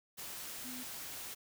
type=tone in noise; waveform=sine; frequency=251.1 Hz; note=B3; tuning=29 cents sharp; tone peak=-46 dBFS; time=0.64-0.84 s; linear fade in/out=20 ms; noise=white; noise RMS=-45 dBFS; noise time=0.17-1.35 s; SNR=-4 dB; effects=none